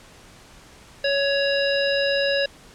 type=harmonic tone; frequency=558 Hz; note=C#5; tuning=11 cents sharp; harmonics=1 / 3 / 5 / 7 / 9; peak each=-21 / -26 / -28 / -29 / -31 dBFS; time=1.04-2.46 s; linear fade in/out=5 ms; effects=pink hiss -48 dBFS RMS until 2.74 s + low-pass 9000 Hz 12 dB/octave